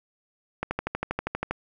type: click train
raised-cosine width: 0.5 ms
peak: -12 dBFS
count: 12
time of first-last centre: 0.63-1.51 s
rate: 12.5 Hz
effects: none